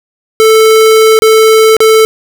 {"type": "tone with dropouts", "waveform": "square", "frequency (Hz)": 440.3, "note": "A4", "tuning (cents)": 1, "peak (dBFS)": -3, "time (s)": [0.4, 2.05], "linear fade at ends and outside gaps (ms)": 0, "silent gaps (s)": [[1.19, 1.221], [1.767, 1.804]], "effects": []}